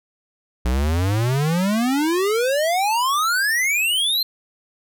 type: exponential sweep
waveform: square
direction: up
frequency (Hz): 58.6 to 4210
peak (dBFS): -18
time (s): 0.65-4.23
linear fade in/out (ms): 5
effects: none